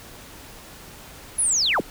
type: linear sweep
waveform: sine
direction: down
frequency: 11000 to 40.61 Hz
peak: -18 dBFS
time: 1.38-1.81 s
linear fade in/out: 10 ms
effects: pink hiss -43 dBFS RMS until 1.9 s